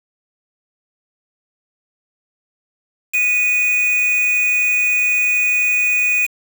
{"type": "tone with quantisation", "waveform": "triangle", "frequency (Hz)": 2479, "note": "D#7", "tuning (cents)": -7, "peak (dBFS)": -12, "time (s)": [3.13, 6.27], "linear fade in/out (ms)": 20, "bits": 4, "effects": []}